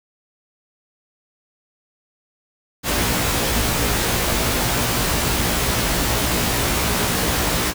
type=noise with comb filter; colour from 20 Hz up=pink; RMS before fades=-20 dBFS; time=2.83-7.74 s; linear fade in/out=50 ms; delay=17 ms; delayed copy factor=+0.9; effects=none